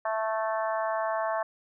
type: harmonic tone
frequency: 220 Hz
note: A3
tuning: in tune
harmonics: 3 / 4 / 5 / 6 / 7 / 8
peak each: -29 / -33 / -33 / -41 / -40 / -40 dBFS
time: 0.05-1.43 s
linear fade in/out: 5 ms
effects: none